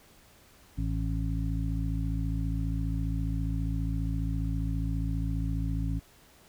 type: harmonic tone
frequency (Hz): 54.8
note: A1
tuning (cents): -6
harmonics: 1 / 2 / 3 / 5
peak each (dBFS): -30 / -33 / -35 / -37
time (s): 0.77-6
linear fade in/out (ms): 20
effects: pink hiss -58 dBFS RMS until 6.48 s